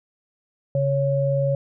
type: tone pair together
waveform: sine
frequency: 138.6 / 554.4 Hz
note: C#3 / C#5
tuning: 0 / 0 cents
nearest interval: 2 octaves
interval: 2400 cents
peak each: -21 dBFS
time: 0.75-1.55 s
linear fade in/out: 2 ms
effects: none